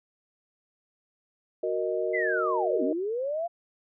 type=chord; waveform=sine; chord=D# minor; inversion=first; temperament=equal; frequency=370 / 466.2 / 622.3 Hz; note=F#4 / A#4 / D#5; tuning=0 / 0 / 0 cents; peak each=-30 dBFS; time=1.63-2.93 s; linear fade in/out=5 ms
type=linear two-way sweep; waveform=sine; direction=down then up; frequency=2093 to 248.7 to 703 Hz; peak=-27 dBFS; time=2.13-3.48 s; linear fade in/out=20 ms; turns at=2.83 s
effects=none